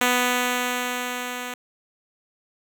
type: tone with level ramp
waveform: 5% pulse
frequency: 247.6 Hz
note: B3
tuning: 5 cents sharp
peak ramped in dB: -6 to -19 dBFS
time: 0.01-1.54 s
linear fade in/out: 2 ms
effects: none